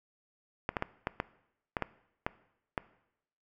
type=clicks; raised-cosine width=0.5 ms; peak=-15 dBFS; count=9; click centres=0.691 / 0.768 / 0.824 / 1.071 / 1.201 / 1.768 / 1.823 / 2.265 / 2.778 s; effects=noise-tail reverb RT60 0.8 s tail -19 dB re dry